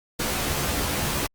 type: noise with comb filter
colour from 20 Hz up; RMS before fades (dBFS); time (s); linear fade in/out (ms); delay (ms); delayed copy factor
pink; -26; 0.19-1.27; 10; 14; +0.7
effects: Opus 48 kbps